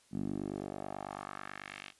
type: tone with band-pass filter sweep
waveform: 10% pulse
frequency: 49.12 Hz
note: G1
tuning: 4 cents sharp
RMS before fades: -41 dBFS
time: 0.11-1.93 s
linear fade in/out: 50 ms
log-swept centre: 210 to 3000 Hz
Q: 2
effects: white hiss -66 dBFS RMS until 1.99 s + resampled to 24000 Hz